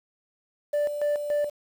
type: tone with tremolo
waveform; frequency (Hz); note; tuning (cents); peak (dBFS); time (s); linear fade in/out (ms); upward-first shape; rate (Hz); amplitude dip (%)
sine; 587.3; D5; 0; -19; 0.73-1.5; 10; square; 3.5; 65
effects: tanh soft clip ceiling -21 dBFS + 8-bit